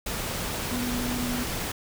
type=tone in noise; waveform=sine; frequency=244.8 Hz; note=B3; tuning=15 cents flat; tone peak=-29 dBFS; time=0.71-1.44 s; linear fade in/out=5 ms; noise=pink; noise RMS=-31 dBFS; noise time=0.06-1.72 s; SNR=-1 dB; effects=none